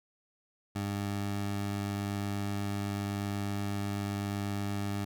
20% pulse tone, 100.9 Hz, G#2, 49 cents flat, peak -27 dBFS, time 0.75-5.05 s, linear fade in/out 10 ms, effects none

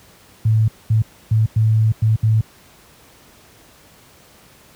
sine tone bursts at uneven times, 110 Hz, A2, in tune, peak -11 dBFS, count 6, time 0.45-0.68 / 0.9-1.02 / 1.31-1.46 / 1.56-1.92 / 2.02-2.16 / 2.23-2.41 s, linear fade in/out 5 ms, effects pink hiss -48 dBFS RMS until 4.75 s + high-pass 60 Hz 12 dB/octave

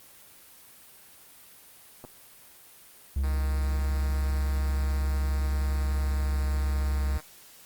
clicks, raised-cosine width 1 ms, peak -29 dBFS, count 2, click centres 2.041 / 2.049 s
triangle tone, 68.1 Hz, C#2, 30 cents flat, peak -22 dBFS, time 3.16-7.18 s, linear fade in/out 5 ms
5% pulse tone with pitch glide, 155.56 to 154.04 Hz, D#3 to D#3, 0 to -17 cents, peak -29 dBFS, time 3.23-7.21 s, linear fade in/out 10 ms, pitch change -17 cents, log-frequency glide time 5.35-6.41 s
effects white hiss -52 dBFS RMS until 7.65 s + Opus 32 kbps

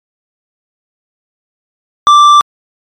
sine tone with tanh clipping, 1174.7 Hz, D6, in tune, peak -3 dBFS, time 2.07-2.41 s, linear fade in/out 0 ms, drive 9 dB, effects MP3 96 kbps

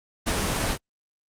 pink noise with ADSR envelope, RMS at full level -23 dBFS, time 0.26-0.78 s, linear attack 15 ms, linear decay 46 ms, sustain -2 dB, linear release 61 ms, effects low-pass 11000 Hz 12 dB/octave + Opus 24 kbps

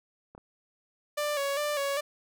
clicks, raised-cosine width 1 ms, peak -34 dBFS, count 2, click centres 0.35 / 0.379 s
sawtooth tone with vibrato, 575 Hz, D5, 37 cents flat, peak -24 dBFS, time 1.17-2.01 s, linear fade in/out 10 ms, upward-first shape square, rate 2.5 Hz, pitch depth 50 cents each way
effects none

